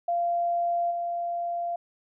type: tone with level steps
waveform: sine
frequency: 691 Hz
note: F5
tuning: 19 cents flat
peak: -23 / -27 dBFS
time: 0.08-1.76 s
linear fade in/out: 5 ms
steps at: 0.9 s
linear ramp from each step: 20 ms
effects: none